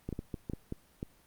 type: clicks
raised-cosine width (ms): 3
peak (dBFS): -23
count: 8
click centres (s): 0.09 / 0.127 / 0.191 / 0.342 / 0.498 / 0.535 / 0.724 / 1.029
effects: pink hiss -64 dBFS RMS until 1.26 s + Opus 32 kbps